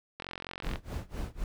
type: click train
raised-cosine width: 0.3 ms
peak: -22 dBFS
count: 26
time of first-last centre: 0.2-0.758 s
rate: 44.8 Hz
type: noise with tremolo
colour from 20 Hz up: brown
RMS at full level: -33 dBFS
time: 0.63-1.44 s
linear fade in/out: 2 ms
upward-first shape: sine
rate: 3.9 Hz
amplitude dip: 95%
effects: none